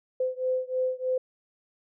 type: beating tone pair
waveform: sine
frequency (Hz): 511 / 514.2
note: C5 / C5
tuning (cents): -41 / -30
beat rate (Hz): 3.2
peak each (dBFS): -28 / -29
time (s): 0.2-1.18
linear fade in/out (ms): 5
effects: none